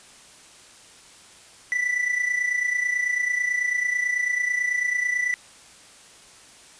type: tone with amplitude modulation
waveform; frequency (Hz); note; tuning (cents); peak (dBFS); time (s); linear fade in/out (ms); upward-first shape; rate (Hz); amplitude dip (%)
triangle; 1975.5; B6; 0; -17; 1.72-5.34; 0; sine; 29.1; 65
effects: white hiss -49 dBFS RMS until 6.79 s + resampled to 22050 Hz